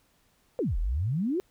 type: exponential two-way sweep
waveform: sine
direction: down then up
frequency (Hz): 548 to 36.71 to 393.6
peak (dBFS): -25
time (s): 0.59-1.4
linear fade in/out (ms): 0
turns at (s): 0.78
effects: pink hiss -67 dBFS RMS until 1.5 s